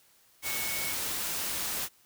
sine tone in noise, 2215 Hz, C#7, 2 cents flat, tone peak -37 dBFS, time 0.42-0.95 s, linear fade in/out 50 ms, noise white, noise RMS -33 dBFS, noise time 0.42-1.89 s, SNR -7 dB, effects white hiss -63 dBFS RMS until 2.05 s

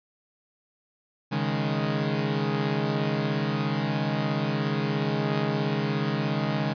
sawtooth chord, C# suspended second, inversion none, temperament equal, 138.59 / 155.56 / 207.7 Hz, C#3 / D#3 / G#3, 0 / 0 / 0 cents, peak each -25 dBFS, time 1.31-6.74 s, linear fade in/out 20 ms, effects resampled to 11025 Hz

